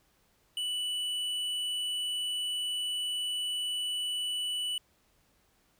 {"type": "tone with hard clipping", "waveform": "sine", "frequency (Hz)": 2966, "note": "F#7", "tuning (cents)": 4, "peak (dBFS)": -32, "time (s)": [0.57, 4.78], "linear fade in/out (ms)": 2, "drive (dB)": 7, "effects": ["pink hiss -69 dBFS RMS until 5.79 s"]}